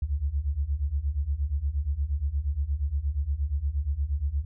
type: beating tone pair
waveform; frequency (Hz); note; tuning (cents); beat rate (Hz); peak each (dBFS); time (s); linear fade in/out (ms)
sine; 66.6 / 75.1; C2 / D2; +31 / +39; 8.5; -29 / -27; 0.02-4.45; 5
effects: none